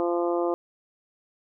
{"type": "harmonic tone", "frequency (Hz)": 172.8, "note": "F3", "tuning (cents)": -18, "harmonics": [2, 3, 4, 5, 6, 7], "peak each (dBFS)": [-25, -28, -31, -36, -36, -38], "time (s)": [0, 0.54], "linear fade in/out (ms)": 0, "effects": []}